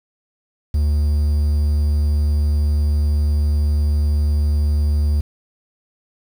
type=tone; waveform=triangle; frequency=74 Hz; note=D2; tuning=14 cents sharp; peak=-12 dBFS; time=0.74-5.21 s; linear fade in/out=5 ms; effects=7-bit